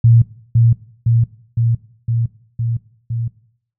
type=tone with echo; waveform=sine; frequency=116.1 Hz; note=A#2; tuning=7 cents flat; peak=-6 dBFS; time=0.04-0.22 s; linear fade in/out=5 ms; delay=510 ms; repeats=6; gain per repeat=-2 dB; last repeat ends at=3.28 s; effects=noise-tail reverb RT60 0.6 s tail -18 dB re dry